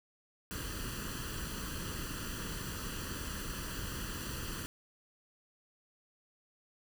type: noise with comb filter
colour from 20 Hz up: pink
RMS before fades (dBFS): -40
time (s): 0.51-4.66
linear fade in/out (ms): 0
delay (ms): 0.67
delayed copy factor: +0.75
effects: none